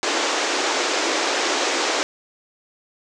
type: band-pass noise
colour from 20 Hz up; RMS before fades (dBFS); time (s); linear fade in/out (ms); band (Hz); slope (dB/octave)
pink; -22; 0.03-2.03; 0; 300 to 7300; 48
effects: none